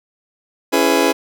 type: chord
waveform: 30% pulse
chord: C# minor seventh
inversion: none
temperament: just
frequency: 277.2 / 332.6 / 415.8 / 498.9 Hz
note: C#4 / E4 / G#4 / B4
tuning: 0 / +16 / +2 / +17 cents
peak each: -16 dBFS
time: 0.72-1.13 s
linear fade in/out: 20 ms
effects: none